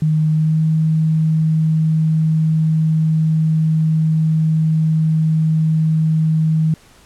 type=tone with pitch glide; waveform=sine; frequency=155.56 to 158.28 Hz; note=D#3 to D#3; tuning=0 to +30 cents; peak=-12 dBFS; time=0.02-6.74 s; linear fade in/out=2 ms; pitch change=+30 cents; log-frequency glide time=0.31-0.62 s; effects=pink hiss -48 dBFS RMS until 7.05 s + low-pass 11000 Hz 12 dB/octave